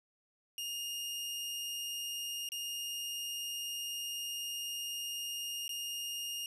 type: tone with dropouts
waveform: sawtooth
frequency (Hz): 2836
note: F7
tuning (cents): +26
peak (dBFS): -34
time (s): 0.58-6.46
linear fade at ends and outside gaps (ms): 1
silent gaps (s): 2.489-2.519 / 5.68-5.692
effects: resampled to 32000 Hz